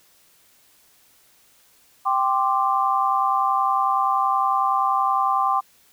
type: chord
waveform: sine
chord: G suspended fourth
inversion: none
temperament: just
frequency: 784 / 1045.3 / 1176 Hz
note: G5 / C6 / D6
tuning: 0 / -2 / +2 cents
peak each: -22 dBFS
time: 2.05-5.61 s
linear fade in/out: 20 ms
effects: white hiss -57 dBFS RMS until 5.92 s